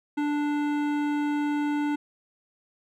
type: tone with hard clipping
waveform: sine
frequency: 293.7 Hz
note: D4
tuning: in tune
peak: -26 dBFS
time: 0.17-1.96 s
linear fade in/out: 10 ms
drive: 15 dB
effects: none